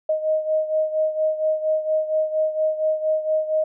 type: beating tone pair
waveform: sine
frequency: 623 / 627.3 Hz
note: D#5 / D#5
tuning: +2 / +14 cents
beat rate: 4.3 Hz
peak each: -20 / -25 dBFS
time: 0.09-3.64 s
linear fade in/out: 5 ms
effects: none